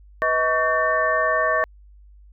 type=tone cluster; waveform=sine; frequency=495.5 / 633 / 1125 / 1549 / 1801 Hz; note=B4 / D#5 / C#6 / G6 / A6; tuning=+6 / +30 / +25 / -21 / +40 cents; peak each=-29 / -22 / -22 / -30 / -23 dBFS; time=0.22-1.64 s; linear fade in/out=0 ms; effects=added 50 Hz sine -45 dBFS peak until 2.32 s